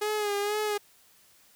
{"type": "tone with vibrato", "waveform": "sawtooth", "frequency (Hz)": 415.3, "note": "G#4", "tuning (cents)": 0, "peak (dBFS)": -23, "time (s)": [0.01, 0.78], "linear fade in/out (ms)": 10, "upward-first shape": "sine", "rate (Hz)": 2.1, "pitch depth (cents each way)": 46, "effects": ["white hiss -60 dBFS RMS until 1.55 s"]}